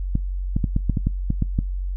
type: clicks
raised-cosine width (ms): 5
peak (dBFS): -8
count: 10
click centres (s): 0.154 / 0.565 / 0.642 / 0.764 / 0.897 / 0.972 / 1.07 / 1.304 / 1.423 / 1.589
effects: noise-tail reverb RT60 0.2 s tail -25 dB re dry + added 46 Hz sine -23 dBFS peak until 1.96 s